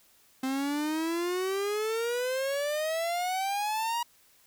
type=exponential sweep; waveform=45% pulse; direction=up; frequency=260 to 960 Hz; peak=-28 dBFS; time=0.43-4.03 s; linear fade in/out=5 ms; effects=white hiss -62 dBFS RMS until 4.46 s